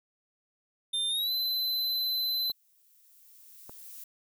square tone with pitch glide, 3600 to 4041 Hz, A7 to B7, +39 to +39 cents, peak -28 dBFS, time 0.93-2.52 s, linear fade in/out 10 ms, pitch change +200 cents, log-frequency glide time 1.09-1.32 s
violet noise with exponential growth, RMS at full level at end -44 dBFS, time 1.64-4.04 s, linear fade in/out 5 ms, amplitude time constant 520 ms
clicks, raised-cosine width 1 ms, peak -32 dBFS, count 2, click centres 2.5 / 3.695 s
effects none

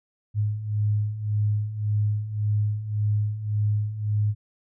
sine beating tone pair, 103.83 / 105.63 Hz, G#2 / G#2, 0 / +30 cents, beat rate 1.8 Hz, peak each -28 / -23 dBFS, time 0.34-4.35 s, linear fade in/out 50 ms, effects none

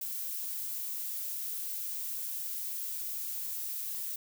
violet noise, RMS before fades -37 dBFS, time 0.01-4.16 s, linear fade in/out 5 ms, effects none

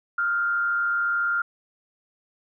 sine tone with frequency modulation, 1397 Hz, F6, in tune, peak -21 dBFS, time 0.18-1.42 s, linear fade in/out 5 ms, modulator 121 Hz, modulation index 0.43, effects none

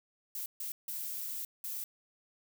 violet noise bursts at uneven times, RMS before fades -39 dBFS, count 4, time 0.35-0.46 / 0.6-0.72 / 0.88-1.45 / 1.64-1.84 s, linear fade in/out 2 ms, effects none

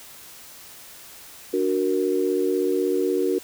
sine chord, D augmented, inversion none, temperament equal, 293.7 / 370 / 466.2 Hz, D4 / F#4 / A#4, 0 / 0 / 0 cents, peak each -26 / -22 / -25 dBFS, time 1.53-3.39 s, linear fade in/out 10 ms, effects white hiss -44 dBFS RMS until 3.43 s

